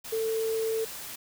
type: tone in noise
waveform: sine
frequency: 446 Hz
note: A4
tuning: 23 cents sharp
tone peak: -26 dBFS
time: 0.12-0.85 s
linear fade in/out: 10 ms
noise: white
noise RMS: -40 dBFS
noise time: 0.04-1.16 s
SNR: +11 dB
effects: none